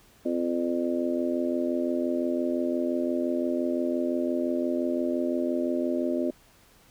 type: harmonic tone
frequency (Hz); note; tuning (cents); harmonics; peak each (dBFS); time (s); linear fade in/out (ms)
85.8; F2; -30; 3 / 4 / 5 / 6 / 7; -28 / -29 / -38 / -38 / -31; 0.25-6.31; 10
effects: pink hiss -58 dBFS RMS until 6.9 s